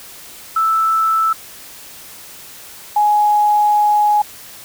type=tone pair in turn; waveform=sine; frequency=1318.5 / 835.9 Hz; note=E6 / G#5; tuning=0 / +11 cents; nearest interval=minor sixth; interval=789 cents; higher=first; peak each=-12 / -10 dBFS; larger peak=second; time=0.56-1.33 / 2.96-4.22 s; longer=second; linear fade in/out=5 ms; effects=white hiss -37 dBFS RMS until 4.64 s